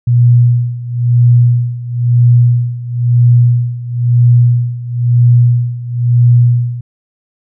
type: tone with tremolo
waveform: sine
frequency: 120.8 Hz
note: B2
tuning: 38 cents flat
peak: -3 dBFS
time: 0.07-6.81 s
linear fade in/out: 5 ms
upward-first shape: sine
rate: 1 Hz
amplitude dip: 85%
effects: none